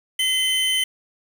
square tone pair together, 2049 / 3068 Hz, C7 / G7, -37 / -38 cents, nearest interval perfect fifth, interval 699 cents, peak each -26 / -20 dBFS, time 0.19-0.84 s, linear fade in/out 5 ms, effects 7-bit

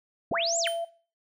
sine linear two-way sweep, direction up then down, 51.91 to 7730 to 1222 Hz, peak -26 dBFS, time 0.31-0.68 s, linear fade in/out 5 ms, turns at 0.58 s
sine tone, 674 Hz, E5, 38 cents sharp, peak -29 dBFS, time 0.31-0.85 s, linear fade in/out 10 ms
square tone with exponential decay, 3093 Hz, G7, 24 cents flat, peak -28 dBFS, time 0.67-0.89 s, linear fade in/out 1 ms, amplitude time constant 47 ms
effects noise-tail reverb RT60 0.4 s tail -18 dB re dry

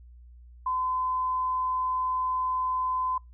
sine tone, 1021 Hz, C6, 43 cents flat, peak -25 dBFS, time 0.66-3.18 s, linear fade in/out 5 ms, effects noise-tail reverb RT60 0.2 s tail -26 dB re dry + added 60 Hz sine -47 dBFS peak until 3.33 s

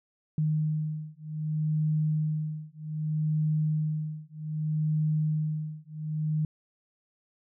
sine beating tone pair, 153.9 / 154.54 Hz, D#3 / D#3, -19 / -11 cents, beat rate 0.64 Hz, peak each -29 dBFS, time 0.38-6.45 s, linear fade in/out 2 ms, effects none

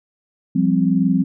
sine chord, F suspended second, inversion none, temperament equal, 174.61 / 196 / 261.6 Hz, F3 / G3 / C4, 0 / 0 / 0 cents, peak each -18 dBFS, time 0.55-1.24 s, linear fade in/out 10 ms, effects none

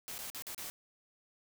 white noise with dropouts, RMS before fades -43 dBFS, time 0.08-0.7 s, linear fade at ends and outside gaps 0 ms, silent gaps 0.181-0.189 / 0.301-0.347 / 0.422-0.468 / 0.547-0.579 s, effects none

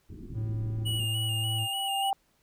pink low-pass noise, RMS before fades -42 dBFS, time 0.09-1.05 s, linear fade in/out 10 ms, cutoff 400 Hz, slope 96 dB/octave
triangle tone, 110 Hz, A2, in tune, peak -27 dBFS, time 0.33-1.68 s, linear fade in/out 50 ms
sine tone with exponential growth, 784 Hz, G5, in tune, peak -24 dBFS, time 0.75-2.13 s, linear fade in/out 1 ms, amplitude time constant 300 ms
square tone with vibrato, 2878 Hz, F#7, 49 cents flat, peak -31 dBFS, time 0.85-2.11 s, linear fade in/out 20 ms, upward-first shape square, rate 3.4 Hz, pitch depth 30 cents each way
effects pink hiss -69 dBFS RMS until 2.42 s

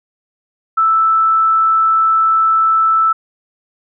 sine tone, 1318.5 Hz, E6, in tune, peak -9 dBFS, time 0.77-3.13 s, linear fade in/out 10 ms, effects none

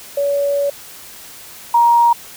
sine tone pair in turn, 567 / 942.1 Hz, C#5 / A#5, +39 / +18 cents, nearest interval major sixth, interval 879 cents, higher second, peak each -14 / -8 dBFS, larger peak second, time 0.17-0.7 / 1.74-2.13 s, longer first, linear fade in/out 5 ms, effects white hiss -37 dBFS RMS until 2.36 s

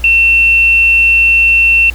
sine tone, 2700 Hz, E7, 41 cents sharp, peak -5 dBFS, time 0.04-1.9 s, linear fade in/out 2 ms, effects added 60 Hz sine -22 dBFS peak until 1.94 s + pink hiss -35 dBFS RMS until 1.94 s

